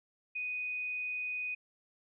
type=tone; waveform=sine; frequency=2489 Hz; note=D#7; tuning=in tune; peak=-34 dBFS; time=0.35-1.55 s; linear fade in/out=10 ms; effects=none